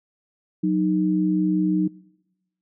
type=tone pair together; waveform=sine; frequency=184.15 / 309.7 Hz; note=F#3 / D#4; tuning=-8 / -8 cents; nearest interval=major sixth; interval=900 cents; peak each=-21 dBFS; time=0.63-1.88 s; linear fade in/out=10 ms; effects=noise-tail reverb RT60 1.0 s tail -23 dB re dry